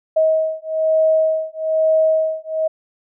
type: beating tone pair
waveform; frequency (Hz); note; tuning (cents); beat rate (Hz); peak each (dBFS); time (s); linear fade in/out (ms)
sine; 634 / 635.1; D#5 / D#5; +32 / +35; 1.1; -17; 0.16-2.68; 10
effects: none